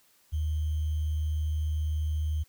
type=tone with sample-and-hold; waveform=sine; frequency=77.2 Hz; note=D#2; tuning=13 cents flat; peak=-26 dBFS; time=0.32-2.44 s; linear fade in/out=20 ms; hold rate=3150 Hz; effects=white hiss -64 dBFS RMS until 2.48 s